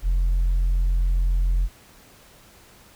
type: tone with tanh clipping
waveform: sine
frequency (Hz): 43.61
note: F1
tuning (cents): -2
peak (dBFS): -18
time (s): 0.02-1.69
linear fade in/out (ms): 50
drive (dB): 1
effects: pink hiss -51 dBFS RMS until 2.95 s